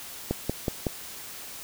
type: click train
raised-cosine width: 2 ms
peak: -12 dBFS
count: 4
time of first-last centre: 0.31-0.868 s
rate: 5.38 Hz
effects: white hiss -41 dBFS RMS until 1.63 s